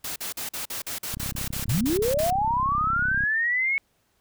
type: noise bursts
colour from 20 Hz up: white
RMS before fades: -32 dBFS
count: 14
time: 0.04-2.305 s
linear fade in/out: 5 ms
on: 120 ms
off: 45 ms
type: click train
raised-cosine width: 5 ms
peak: -22 dBFS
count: 70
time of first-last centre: 1.14-3.237 s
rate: 32.9 Hz
type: linear sweep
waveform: sine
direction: up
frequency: 87.31 to 2217 Hz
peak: -21 dBFS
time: 1.68-3.78 s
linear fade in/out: 0 ms
effects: pink hiss -68 dBFS RMS until 4.2 s